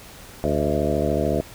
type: harmonic tone with a mistuned harmonic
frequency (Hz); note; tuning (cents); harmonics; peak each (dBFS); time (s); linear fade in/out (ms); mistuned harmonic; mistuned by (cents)
73.9; D2; +11; 1 / 2 / 3 / 4 / 5 / 6 / 7 / 8 / 9; -28 / -28 / -28 / -28 / -28 / -28 / -28 / -28 / -28; 0.44-1.41; 0; 8; +60
effects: pink hiss -43 dBFS RMS until 1.54 s